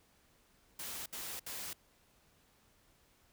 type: noise bursts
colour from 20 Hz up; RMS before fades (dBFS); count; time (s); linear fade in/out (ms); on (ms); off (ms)
white; -43; 3; 0.79-1.732; 5; 270; 66
effects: pink hiss -69 dBFS RMS until 3.32 s